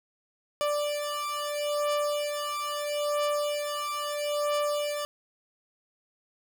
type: beating tone pair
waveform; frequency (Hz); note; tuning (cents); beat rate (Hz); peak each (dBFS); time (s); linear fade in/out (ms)
30% pulse; 587.3 / 588.06; D5 / D5; 0 / +2; 0.76; -28; 0.61-5.05; 0
effects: none